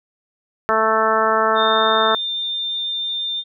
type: harmonic tone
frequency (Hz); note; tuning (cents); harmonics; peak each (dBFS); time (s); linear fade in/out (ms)
220.4; A3; +3; 1 / 2 / 3 / 4 / 5 / 6 / 7 / 8; -30 / -22 / -21 / -23 / -21 / -19 / -27 / -27; 0.69-2.15; 0
type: tone with pitch glide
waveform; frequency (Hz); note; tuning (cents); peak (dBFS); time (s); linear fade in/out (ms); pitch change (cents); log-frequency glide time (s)
sine; 3634 to 3603; A#7 to A7; -45 to +40; -21; 1.55-3.44; 50; -15; 1.97-2.16
effects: none